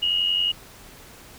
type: tone pair together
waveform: sine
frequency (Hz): 2869 / 2960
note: F7 / F#7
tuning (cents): +46 / 0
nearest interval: minor second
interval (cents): 54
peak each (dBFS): -20 / -28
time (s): 0.02-0.52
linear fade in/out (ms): 10
effects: pink hiss -46 dBFS RMS until 1.38 s